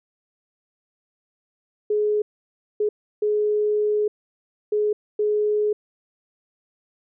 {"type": "tone bursts at uneven times", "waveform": "sine", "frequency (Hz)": 420.8, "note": "G#4", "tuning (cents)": 23, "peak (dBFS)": -18, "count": 5, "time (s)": [[1.9, 2.22], [2.8, 2.89], [3.22, 4.08], [4.72, 4.93], [5.19, 5.73]], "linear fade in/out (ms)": 5, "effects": []}